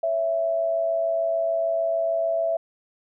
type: tone pair together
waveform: sine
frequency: 554.4 / 661.1 Hz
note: C#5 / E5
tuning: 0 / +5 cents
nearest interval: minor third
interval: 305 cents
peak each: -31 / -21 dBFS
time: 0.03-2.57 s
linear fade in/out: 5 ms
effects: none